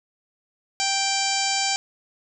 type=harmonic tone; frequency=784 Hz; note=G5; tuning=in tune; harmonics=1 / 2 / 3 / 4 / 5 / 6 / 7 / 8 / 9 / 10; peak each=-27 / -34 / -29 / -31 / -34 / -28 / -31 / -33 / -29 / -36 dBFS; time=0.8-1.76 s; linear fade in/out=0 ms; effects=none